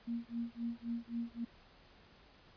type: tone with tremolo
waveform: sine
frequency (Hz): 234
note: A#3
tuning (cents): +7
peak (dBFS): -34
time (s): 0.07-1.45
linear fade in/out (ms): 10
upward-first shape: sine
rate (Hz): 3.8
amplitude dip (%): 100
effects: pink hiss -62 dBFS RMS until 2.56 s + resampled to 11025 Hz